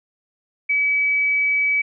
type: tone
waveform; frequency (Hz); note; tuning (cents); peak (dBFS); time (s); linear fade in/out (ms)
sine; 2285; D7; -48; -16; 0.69-1.82; 10
effects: none